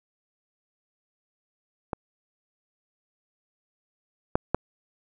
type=clicks; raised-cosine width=1 ms; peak=-14 / -6 / -7 dBFS; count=3; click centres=1.932 / 4.355 / 4.546 s; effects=none